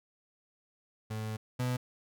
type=tone pair in turn; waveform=35% pulse; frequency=108.9 / 125.2 Hz; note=A2 / B2; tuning=-17 / +24 cents; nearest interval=major second; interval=241 cents; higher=second; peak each=-33 / -28 dBFS; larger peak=second; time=1.1-1.37 / 1.59-1.77 s; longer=first; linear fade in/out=10 ms; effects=none